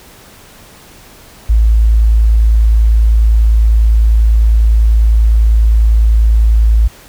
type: tone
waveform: sine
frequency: 55 Hz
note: A1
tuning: in tune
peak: -5 dBFS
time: 1.49-6.88 s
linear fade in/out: 10 ms
effects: pink hiss -39 dBFS RMS until 7.08 s